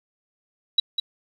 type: tone with echo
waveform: sine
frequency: 3900 Hz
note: B7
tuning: 23 cents flat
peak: -13 dBFS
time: 0.78-0.8 s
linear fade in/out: 5 ms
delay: 200 ms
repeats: 1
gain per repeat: -7 dB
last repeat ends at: 1 s
effects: 9-bit